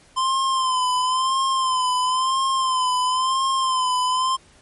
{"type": "tone with vibrato", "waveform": "square", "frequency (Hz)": 1035, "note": "C6", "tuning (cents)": -19, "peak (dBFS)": -19, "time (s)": [0.16, 4.37], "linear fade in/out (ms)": 20, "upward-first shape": "sine", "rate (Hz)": 0.98, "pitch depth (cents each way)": 53, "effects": ["pink hiss -53 dBFS RMS until 4.61 s", "MP3 48 kbps"]}